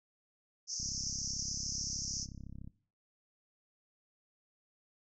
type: band-pass noise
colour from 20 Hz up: pink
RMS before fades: -39 dBFS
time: 0.67-2.27 s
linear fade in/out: 50 ms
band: 5200 to 6400 Hz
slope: 96 dB/octave
type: click train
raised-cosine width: 5 ms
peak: -35 dBFS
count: 64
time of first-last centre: 0.8-2.675 s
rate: 33.6 Hz
effects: noise-tail reverb RT60 0.4 s tail -17 dB re dry